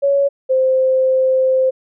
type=tone pair in turn; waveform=sine; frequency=559 / 521.5 Hz; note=C#5 / C5; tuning=+14 / -6 cents; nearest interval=minor second; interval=120 cents; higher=first; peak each=-11 dBFS; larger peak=neither; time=0.02-0.29 / 0.49-1.71 s; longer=second; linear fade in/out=20 ms; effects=none